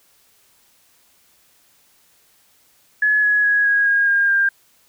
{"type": "tone with pitch steps", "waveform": "sine", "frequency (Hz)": [1700, 1682.4, 1665, 1647.8, 1630.7, 1613.9, 1597.2], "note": ["G#6", "G#6", "G#6", "G#6", "G#6", "G6", "G6"], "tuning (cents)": [40, 22, 4, -14, -32, 50, 32], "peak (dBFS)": -13, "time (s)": [3.02, 4.49], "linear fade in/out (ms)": 5, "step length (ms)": 210, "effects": ["white hiss -57 dBFS RMS until 4.88 s"]}